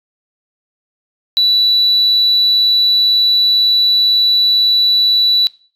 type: tone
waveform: sine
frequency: 3951 Hz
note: B7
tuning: in tune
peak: -7 dBFS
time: 1.37-5.47 s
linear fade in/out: 0 ms
effects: noise-tail reverb RT60 0.4 s tail -21 dB re dry + tanh soft clip ceiling -5 dBFS